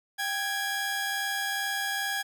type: tone pair together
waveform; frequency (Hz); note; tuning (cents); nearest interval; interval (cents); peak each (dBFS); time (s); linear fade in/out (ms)
sawtooth; 789.4 / 1661.2; G5 / G#6; +12 / 0; octave + minor second; 1288; -30 / -26; 0.18-2.23; 20
effects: none